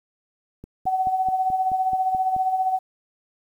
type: click train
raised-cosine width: 3 ms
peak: -25 dBFS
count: 9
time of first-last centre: 0.64-2.364 s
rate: 4.64 Hz
type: tone with tremolo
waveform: sine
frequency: 753 Hz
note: F#5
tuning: 30 cents sharp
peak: -17 dBFS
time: 0.86-2.79 s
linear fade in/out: 10 ms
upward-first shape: sine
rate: 15 Hz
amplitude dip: 55%
effects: 9-bit